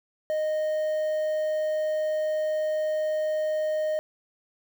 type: tone with quantisation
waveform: triangle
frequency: 618 Hz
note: D#5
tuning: 12 cents flat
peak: -22 dBFS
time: 0.3-3.99 s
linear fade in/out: 0 ms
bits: 8
effects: none